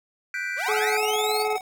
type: chord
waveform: triangle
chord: G major seventh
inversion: third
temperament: equal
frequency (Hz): 1480 / 1568 / 1975.5 / 2349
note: F#6 / G6 / B6 / D7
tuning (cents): 0 / 0 / 0 / 0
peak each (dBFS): -31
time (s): 0.34-0.97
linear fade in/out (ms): 2
type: linear sweep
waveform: sawtooth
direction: up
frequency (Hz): 468.3 to 4699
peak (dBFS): -25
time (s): 0.56-1.46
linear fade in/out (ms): 50
type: tone with tremolo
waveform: square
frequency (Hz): 749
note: F#5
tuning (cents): +21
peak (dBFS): -27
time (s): 0.66-1.61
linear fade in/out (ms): 5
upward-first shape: square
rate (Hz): 19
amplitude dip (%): 65
type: harmonic tone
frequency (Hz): 427.1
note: G#4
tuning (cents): +48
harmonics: 1 / 2 / 3 / 5 / 6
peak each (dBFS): -25 / -29 / -33 / -36 / -38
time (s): 0.68-1.57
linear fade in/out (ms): 10
effects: none